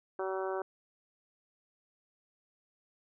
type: harmonic tone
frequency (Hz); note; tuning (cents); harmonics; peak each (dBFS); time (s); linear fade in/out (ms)
190; F#3; +46; 2 / 3 / 4 / 5 / 6 / 7 / 8; -35 / -39 / -41 / -43 / -45 / -46 / -47; 0.19-0.62; 2
effects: none